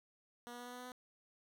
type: tone with pitch steps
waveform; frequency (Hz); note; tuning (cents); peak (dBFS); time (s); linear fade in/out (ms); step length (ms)
10% pulse; 240.7 / 242.4 / 244.1 / 245.8 / 247.5 / 249.2 / 250.9; B3 / B3 / B3 / B3 / B3 / B3 / B3; -44 / -32 / -20 / -8 / +4 / +16 / +28; -39; 0.47-0.918; 0; 64
effects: none